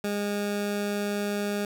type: tone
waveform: 20% pulse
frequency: 204.7 Hz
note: G#3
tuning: 25 cents flat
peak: -22 dBFS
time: 0.04-1.65 s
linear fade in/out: 2 ms
effects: none